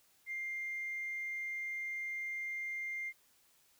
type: tone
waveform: sine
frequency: 2100 Hz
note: C7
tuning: 6 cents sharp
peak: -36 dBFS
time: 0.26-3.13 s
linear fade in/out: 50 ms
effects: tanh soft clip ceiling -33 dBFS + white hiss -69 dBFS RMS until 3.79 s